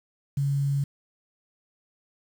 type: tone with quantisation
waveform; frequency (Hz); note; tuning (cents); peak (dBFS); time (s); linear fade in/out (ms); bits
sine; 140; C#3; +18; -22; 0.37-0.84; 5; 8
effects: none